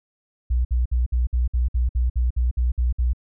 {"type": "tone bursts", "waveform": "sine", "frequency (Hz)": 61, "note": "B1", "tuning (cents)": -21, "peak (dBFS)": -17, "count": 13, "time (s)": [0.5, 3.134], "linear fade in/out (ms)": 10, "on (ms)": 150, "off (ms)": 57, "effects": []}